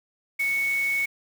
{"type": "tone in noise", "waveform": "sine", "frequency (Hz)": 2217, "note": "C#7", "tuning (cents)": 0, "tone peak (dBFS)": -22, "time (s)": [0.39, 1.06], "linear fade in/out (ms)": 10, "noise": "white", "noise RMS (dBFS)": -40, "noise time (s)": [0.39, 1.06], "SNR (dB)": 15, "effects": []}